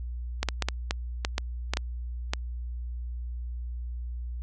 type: clicks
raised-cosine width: 0.2 ms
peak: -9 dBFS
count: 10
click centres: 0.43 / 0.487 / 0.623 / 0.686 / 0.909 / 1.249 / 1.381 / 1.736 / 1.771 / 2.335 s
effects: added 60 Hz sine -32 dBFS peak until 4.42 s + resampled to 24000 Hz